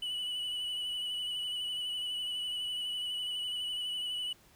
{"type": "tone with vibrato", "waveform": "triangle", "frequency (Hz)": 2960, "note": "F#7", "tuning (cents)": 0, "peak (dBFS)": -32, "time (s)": [0.02, 4.33], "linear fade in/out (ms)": 5, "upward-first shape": "sine", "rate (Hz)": 12, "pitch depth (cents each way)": 26, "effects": ["pink hiss -62 dBFS RMS until 4.55 s"]}